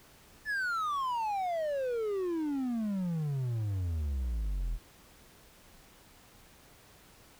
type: exponential sweep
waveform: triangle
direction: down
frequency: 1767 to 38.64 Hz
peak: -28 dBFS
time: 0.45-4.79 s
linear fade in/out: 50 ms
effects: pink hiss -58 dBFS RMS until 7.39 s